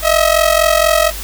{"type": "ring-modulated tone", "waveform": "sawtooth", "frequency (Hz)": 640, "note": "D#5", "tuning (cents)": 49, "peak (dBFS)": -3, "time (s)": [0.02, 1.12], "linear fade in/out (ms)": 50, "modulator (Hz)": 22.1, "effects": ["added 50 Hz sine -26 dBFS peak until 1.23 s", "white hiss -28 dBFS RMS until 1.23 s"]}